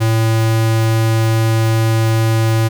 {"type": "tone", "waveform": "square", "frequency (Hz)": 112.2, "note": "A2", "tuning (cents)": 34, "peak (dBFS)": -12, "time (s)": [0, 2.69], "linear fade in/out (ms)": 20, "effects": []}